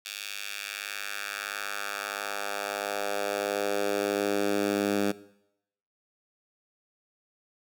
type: tone with high-pass filter sweep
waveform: 10% pulse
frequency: 101.5 Hz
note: G#2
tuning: 39 cents flat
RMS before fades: -31 dBFS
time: 0.05-5.12 s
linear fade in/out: 10 ms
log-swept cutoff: 3000 to 230 Hz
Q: 1.4
effects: noise-tail reverb RT60 0.8 s tail -19 dB re dry